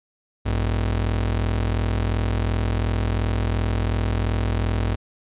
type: ring-modulated tone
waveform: 45% pulse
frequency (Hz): 78.1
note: D#2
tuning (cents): +7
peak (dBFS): -17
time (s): 0.45-4.96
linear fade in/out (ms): 20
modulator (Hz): 21.4
effects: resampled to 8000 Hz